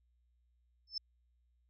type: tone with exponential growth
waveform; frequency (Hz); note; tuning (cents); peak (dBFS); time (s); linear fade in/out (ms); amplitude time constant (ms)
sine; 5274; E8; 0; -32; 0.87-0.98; 5; 23
effects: added 60 Hz sine -70 dBFS peak until 1.69 s